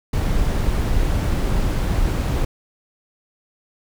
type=noise; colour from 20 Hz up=brown; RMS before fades=-19 dBFS; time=0.13-2.45 s; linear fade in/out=5 ms; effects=none